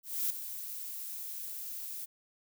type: noise with ADSR envelope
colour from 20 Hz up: violet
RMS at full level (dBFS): -30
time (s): 0.03-2.06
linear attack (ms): 270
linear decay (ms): 6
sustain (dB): -11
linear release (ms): 19
effects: none